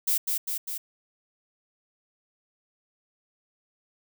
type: noise with echo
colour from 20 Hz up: violet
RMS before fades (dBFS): -24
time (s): 0.07-0.18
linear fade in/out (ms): 10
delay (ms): 200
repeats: 3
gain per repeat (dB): -3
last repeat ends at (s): 0.78
effects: none